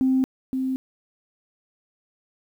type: tone pair in turn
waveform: sine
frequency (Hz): 261.6 / 261.6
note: C4 / C4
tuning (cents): 0 / 0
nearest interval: unison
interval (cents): 0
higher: neither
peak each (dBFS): -16 / -22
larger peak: first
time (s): 0.01-0.24 / 0.53-0.76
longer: neither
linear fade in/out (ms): 0
effects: tanh soft clip ceiling -12 dBFS + 9-bit